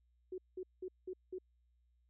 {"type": "tone bursts", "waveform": "sine", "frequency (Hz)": 370, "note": "F#4", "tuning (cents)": 0, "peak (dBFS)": -40, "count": 5, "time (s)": [0.32, 1.385], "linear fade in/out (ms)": 5, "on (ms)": 61, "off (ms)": 190, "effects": ["added 60 Hz sine -70 dBFS peak until 2.09 s"]}